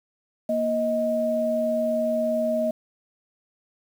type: tone pair together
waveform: sine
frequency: 235.2 / 628 Hz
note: A#3 / D#5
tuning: +16 / +16 cents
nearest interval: octave + perfect fourth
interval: 1700 cents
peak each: -27 / -22 dBFS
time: 0.49-2.71 s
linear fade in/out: 5 ms
effects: 8-bit